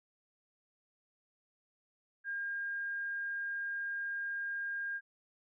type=tone; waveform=sine; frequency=1612 Hz; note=G6; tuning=48 cents sharp; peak=-35 dBFS; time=2.24-5.01 s; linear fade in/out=50 ms; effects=none